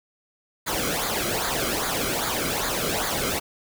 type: noise with flanger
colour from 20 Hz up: pink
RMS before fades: -26 dBFS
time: 0.66-3.4 s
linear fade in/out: 20 ms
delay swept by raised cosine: 0.35 to 1.13 ms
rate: 2.5 Hz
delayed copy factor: -0.7
effects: none